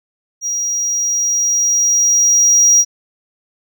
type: tone with level ramp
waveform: triangle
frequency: 5730 Hz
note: F8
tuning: 44 cents sharp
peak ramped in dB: -16 to -5 dBFS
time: 0.41-2.85 s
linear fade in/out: 50 ms
effects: none